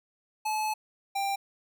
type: tone pair in turn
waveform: square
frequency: 861 / 790.4 Hz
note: A5 / G5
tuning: -38 / +14 cents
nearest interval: minor second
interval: 148 cents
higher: first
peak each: -28 dBFS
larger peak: neither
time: 0.45-0.74 / 1.15-1.36 s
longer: first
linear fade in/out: 10 ms
effects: none